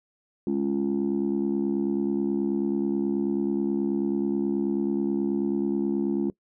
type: chord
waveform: sine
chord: Db major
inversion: second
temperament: just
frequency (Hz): 207.9 / 277.2 / 346.5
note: Ab3 / Db4 / F4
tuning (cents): +2 / 0 / -14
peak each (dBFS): -26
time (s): 0.47-6.3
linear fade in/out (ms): 2
effects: noise-tail reverb RT60 0.1 s tail -22 dB re dry + tanh soft clip ceiling -17 dBFS